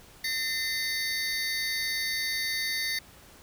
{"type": "tone cluster", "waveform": "square", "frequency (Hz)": [1810, 2058, 3708, 4529], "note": ["A6", "C7", "A#7", "C#8"], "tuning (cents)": [48, -29, -10, 36], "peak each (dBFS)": [-36, -33, -38, -33], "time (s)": [0.24, 2.99], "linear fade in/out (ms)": 5, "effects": ["pink hiss -53 dBFS RMS until 3.42 s"]}